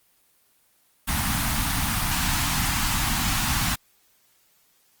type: band-stop noise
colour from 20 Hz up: pink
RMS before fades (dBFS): -24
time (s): 1.07-3.76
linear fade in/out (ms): 20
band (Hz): 280 to 740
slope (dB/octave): 48
effects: white hiss -63 dBFS RMS until 5 s + Opus 24 kbps